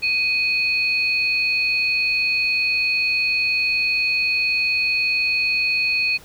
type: tone pair together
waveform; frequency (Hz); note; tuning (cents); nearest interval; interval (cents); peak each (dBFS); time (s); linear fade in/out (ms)
sine; 2500 / 4356; D#7 / C#8; +8 / -31; minor seventh; 961; -18 / -25; 0.02-6.18; 20
effects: pink hiss -46 dBFS RMS until 6.24 s